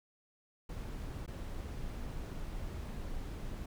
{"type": "noise with dropouts", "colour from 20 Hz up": "brown", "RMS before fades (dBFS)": -41, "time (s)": [0.69, 3.66], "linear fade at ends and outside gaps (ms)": 5, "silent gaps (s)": [1.263, 1.277], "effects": []}